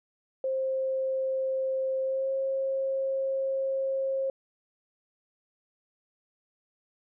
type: tone with pitch glide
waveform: sine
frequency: 528 to 536.6 Hz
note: C5 to C5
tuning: +16 to +44 cents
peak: -26 dBFS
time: 0.44-4.3 s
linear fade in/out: 2 ms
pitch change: +28 cents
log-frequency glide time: 2.03-2.31 s
effects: none